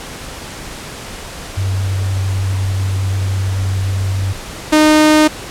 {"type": "tone pair in turn", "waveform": ["sine", "sawtooth"], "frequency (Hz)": [96.1, 307], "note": ["G2", "D#4"], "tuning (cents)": [-34, -23], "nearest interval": "octave + minor sixth", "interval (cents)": 2011, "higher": "second", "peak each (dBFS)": [-14, -3], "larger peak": "second", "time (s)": [[1.57, 4.33], [4.72, 5.28]], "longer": "first", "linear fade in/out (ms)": 10, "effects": ["pink hiss -29 dBFS RMS until 5.5 s", "low-pass 10000 Hz 12 dB/octave"]}